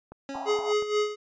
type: click train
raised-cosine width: 1 ms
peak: -29 dBFS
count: 4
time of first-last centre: 0.12-0.824 s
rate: 4.26 Hz
type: tone with exponential decay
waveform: 25% pulse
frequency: 274.6 Hz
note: C#4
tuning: 16 cents flat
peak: -29 dBFS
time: 0.29-0.94 s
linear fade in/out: 1 ms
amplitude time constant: 140 ms
type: band-pass noise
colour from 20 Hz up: white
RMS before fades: -36 dBFS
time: 0.34-0.73 s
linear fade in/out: 10 ms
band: 700 to 940 Hz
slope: 48 dB/octave
type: tone with tremolo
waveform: square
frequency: 420 Hz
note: G#4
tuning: 19 cents sharp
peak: -22 dBFS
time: 0.45-1.16 s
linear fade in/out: 50 ms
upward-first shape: sine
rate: 4.2 Hz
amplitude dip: 70%
effects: resampled to 16000 Hz